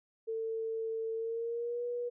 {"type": "tone with pitch glide", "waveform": "sine", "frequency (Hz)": [448.2, 483.2], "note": ["A4", "B4"], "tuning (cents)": [32, -38], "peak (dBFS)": -33, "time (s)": [0.27, 2.1], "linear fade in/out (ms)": 20, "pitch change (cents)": 130, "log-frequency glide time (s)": [1.14, 1.84], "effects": []}